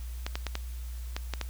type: clicks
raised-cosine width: 0.2 ms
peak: -15 dBFS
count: 7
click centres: 0.265 / 0.355 / 0.467 / 0.554 / 1.165 / 1.337 / 1.413 s
effects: added 60 Hz sine -35 dBFS peak until 1.49 s + white hiss -53 dBFS RMS until 1.49 s